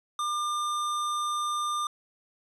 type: tone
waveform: square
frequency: 1200 Hz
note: D6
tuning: 37 cents sharp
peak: -28 dBFS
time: 0.19-1.87 s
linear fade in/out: 2 ms
effects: resampled to 24000 Hz